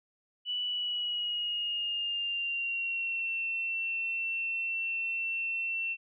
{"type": "tone with pitch glide", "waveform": "sine", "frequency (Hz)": [2960, 2699], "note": ["F#7", "E7"], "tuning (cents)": [0, 40], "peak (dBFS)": -30, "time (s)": [0.45, 5.97], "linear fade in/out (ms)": 50, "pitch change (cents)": -160, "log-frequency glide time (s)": [0.64, 3.32], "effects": []}